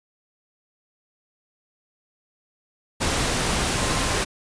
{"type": "tone in noise", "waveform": "sine", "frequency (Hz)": 1046.5, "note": "C6", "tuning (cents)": 0, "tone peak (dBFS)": -33, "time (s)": [3.75, 4.2], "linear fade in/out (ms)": 20, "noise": "pink", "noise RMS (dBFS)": -23, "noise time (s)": [3, 4.25], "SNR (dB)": -13, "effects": ["resampled to 22050 Hz"]}